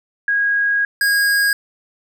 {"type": "tone pair in turn", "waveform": ["sine", "square"], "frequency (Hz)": [1643, 1636.9], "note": ["G#6", "G#6"], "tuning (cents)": [-19, -26], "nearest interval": "unison", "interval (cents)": 7, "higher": "first", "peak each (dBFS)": -14, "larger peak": "neither", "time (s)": [[0.28, 0.85], [1.01, 1.53]], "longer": "first", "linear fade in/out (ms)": 2, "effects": []}